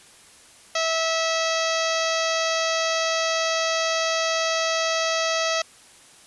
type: harmonic tone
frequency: 651 Hz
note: E5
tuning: 22 cents flat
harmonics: 1 / 2 / 3 / 4 / 5 / 6 / 7 / 8 / 9 / 10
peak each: -25 / -28 / -30 / -31 / -32 / -33 / -33 / -34 / -35 / -35 dBFS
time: 0.75-5.62 s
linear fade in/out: 5 ms
effects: white hiss -50 dBFS RMS until 6.26 s + resampled to 24000 Hz